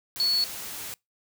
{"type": "tone in noise", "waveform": "sine", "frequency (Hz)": 4406, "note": "C#8", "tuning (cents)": -11, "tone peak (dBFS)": -21, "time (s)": [0.2, 0.44], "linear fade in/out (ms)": 0, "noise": "white", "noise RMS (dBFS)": -37, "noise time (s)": [0.16, 0.94], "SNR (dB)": 13, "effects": ["noise-tail reverb RT60 0.2 s tail -26 dB re dry"]}